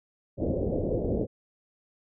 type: low-pass noise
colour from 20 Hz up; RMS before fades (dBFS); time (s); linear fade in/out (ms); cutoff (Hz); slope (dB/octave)
white; -28; 0.37-1.27; 50; 570; 48
effects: none